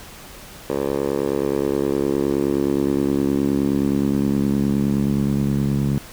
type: tone with band-pass filter sweep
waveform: 10% pulse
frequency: 69.6 Hz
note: C#2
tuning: 8 cents sharp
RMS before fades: -20 dBFS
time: 0.7-5.98 s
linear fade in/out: 0 ms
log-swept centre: 520 to 160 Hz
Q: 2.2
effects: pink hiss -40 dBFS RMS until 6.12 s